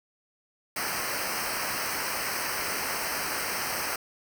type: noise with comb filter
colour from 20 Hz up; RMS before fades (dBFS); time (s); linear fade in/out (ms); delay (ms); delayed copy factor
pink; -31; 0.76-3.96; 5; 0.28; -0.95
effects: none